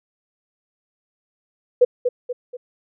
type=tone with echo; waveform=sine; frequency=493.9 Hz; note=B4; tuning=in tune; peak=-8 dBFS; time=1.81-1.85 s; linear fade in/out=10 ms; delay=240 ms; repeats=3; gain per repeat=-7 dB; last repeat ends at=2.57 s; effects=none